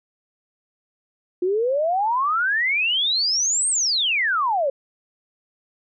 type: exponential two-way sweep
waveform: sine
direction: up then down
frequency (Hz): 349.2 to 8770 to 524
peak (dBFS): -18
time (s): 1.42-4.7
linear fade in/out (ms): 5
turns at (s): 3.69
effects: none